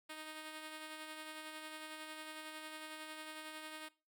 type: tone with tremolo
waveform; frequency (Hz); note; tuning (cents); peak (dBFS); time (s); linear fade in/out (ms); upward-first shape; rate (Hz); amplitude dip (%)
5% pulse; 311.1; D#4; 0; -34; 0.09-3.89; 10; sine; 11; 35
effects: noise-tail reverb RT60 0.3 s tail -20 dB re dry